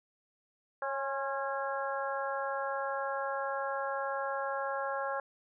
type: harmonic tone with a mistuned harmonic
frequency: 274.4 Hz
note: C#4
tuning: 17 cents flat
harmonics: 2 / 3 / 4 / 5 / 6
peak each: -36 / -38 / -39 / -40 / -41 dBFS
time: 0.82-5.2 s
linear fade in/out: 2 ms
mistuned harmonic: 4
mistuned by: -35 cents
effects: none